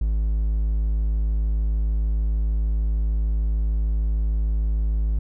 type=tone; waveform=triangle; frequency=53.3 Hz; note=G#1; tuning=46 cents sharp; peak=-17 dBFS; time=0.01-5.19 s; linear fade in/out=5 ms; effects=none